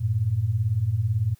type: beating tone pair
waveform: sine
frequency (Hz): 94.8 / 112.8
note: F#2 / A2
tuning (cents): +43 / +44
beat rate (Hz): 18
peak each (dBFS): -26 / -22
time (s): 0-1.35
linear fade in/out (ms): 20
effects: white hiss -62 dBFS RMS until 1.39 s